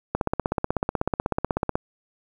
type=click train; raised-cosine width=1 ms; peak=-8 dBFS; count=27; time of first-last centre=0.15-1.755 s; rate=16.2 Hz; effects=8-bit